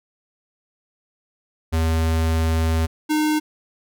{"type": "tone pair in turn", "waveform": "square", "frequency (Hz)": [81, 305.8], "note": ["E2", "D#4"], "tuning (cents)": [-30, -30], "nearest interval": "octave + major seventh", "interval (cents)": 2300, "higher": "second", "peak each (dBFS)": -18, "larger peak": "neither", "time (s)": [[1.72, 2.87], [3.09, 3.4]], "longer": "first", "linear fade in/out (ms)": 20, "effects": []}